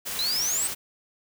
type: noise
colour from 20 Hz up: white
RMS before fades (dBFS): -32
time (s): 0.05-0.75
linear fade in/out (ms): 20
type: exponential sweep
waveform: sine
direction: up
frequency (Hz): 3900 to 8372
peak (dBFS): -24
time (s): 0.19-0.67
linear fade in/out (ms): 0
effects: none